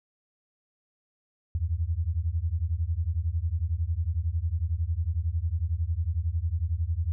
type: beating tone pair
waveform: sine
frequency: 77.78 / 88.78 Hz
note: D#2 / F2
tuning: 0 / +29 cents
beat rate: 11 Hz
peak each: -28 dBFS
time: 1.55-7.12 s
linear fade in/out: 0 ms
effects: none